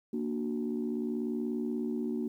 sine chord, Bb augmented, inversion none, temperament equal, 233.1 / 293.7 / 370 Hz, Bb3 / D4 / F#4, 0 / 0 / 0 cents, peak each -32 / -36 / -36 dBFS, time 0.13-2.28 s, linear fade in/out 5 ms, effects tanh soft clip ceiling -23 dBFS + 11-bit

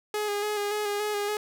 sawtooth tone with vibrato, 415.3 Hz, G#4, in tune, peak -23 dBFS, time 0.14-1.37 s, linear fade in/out 2 ms, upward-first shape square, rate 3.5 Hz, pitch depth 24 cents each way, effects none

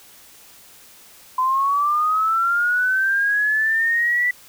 sine linear sweep, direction up, 1016 to 1976 Hz, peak -16 dBFS, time 1.38-4.31 s, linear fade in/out 5 ms, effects white hiss -47 dBFS RMS until 4.48 s

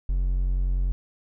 triangle tone, 45.24 Hz, F#1, 38 cents flat, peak -19 dBFS, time 0.09-0.92 s, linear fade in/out 0 ms, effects none

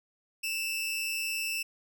sawtooth tone pair together, 2637 / 2798 Hz, E7 / F7, 0 / +3 cents, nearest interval minor second, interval 103 cents, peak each -28 / -35 dBFS, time 0.43-1.63 s, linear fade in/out 10 ms, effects none

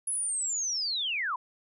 sine linear sweep, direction down, 10548 to 932.3 Hz, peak -28 dBFS, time 0.07-1.36 s, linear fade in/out 5 ms, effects none

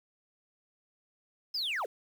sine linear sweep, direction down, 5274 to 344.8 Hz, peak -28 dBFS, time 1.54-1.86 s, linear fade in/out 10 ms, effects tanh soft clip ceiling -30 dBFS + 9-bit

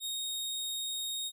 sawtooth tone, 3729 Hz, A#7, in tune, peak -31 dBFS, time 0-1.32 s, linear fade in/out 50 ms, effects none

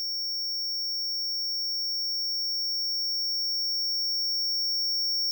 square tone with level ramp, 5490 Hz, F8, 31 cents flat, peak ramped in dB -29 to -25 dBFS, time 0-5.31 s, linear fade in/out 0 ms, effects none

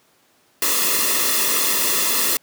white noise with comb filter, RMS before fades -19 dBFS, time 0.62-2.37 s, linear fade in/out 2 ms, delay 1.3 ms, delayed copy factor -0.8, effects pink hiss -58 dBFS RMS until 2.42 s + high-pass 200 Hz 12 dB/octave

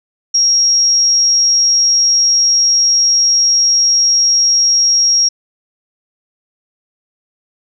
sine tone, 5600 Hz, F8, 4 cents sharp, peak -8 dBFS, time 0.34-5.29 s, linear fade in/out 10 ms, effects none

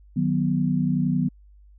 sine chord, B major, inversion first, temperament just, 154.34 / 185.21 / 246.9 Hz, D#3 / F#3 / B3, -14 / +2 / 0 cents, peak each -24 dBFS, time 0.16-1.29 s, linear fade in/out 10 ms, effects added 50 Hz sine -48 dBFS peak until 1.78 s

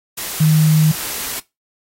sine tone in noise, 155.56 Hz, D#3, in tune, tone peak -9 dBFS, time 0.4-0.92 s, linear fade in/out 10 ms, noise white, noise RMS -25 dBFS, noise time 0.17-1.4 s, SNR +13 dB, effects noise-tail reverb RT60 0.2 s tail -19 dB re dry + AAC 48 kbps

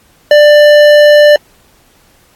sine tone with hard clipping, 592 Hz, D5, 14 cents sharp, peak -3 dBFS, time 0.31-1.36 s, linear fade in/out 2 ms, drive 13 dB, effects pink hiss -48 dBFS RMS until 2.35 s + AAC 64 kbps

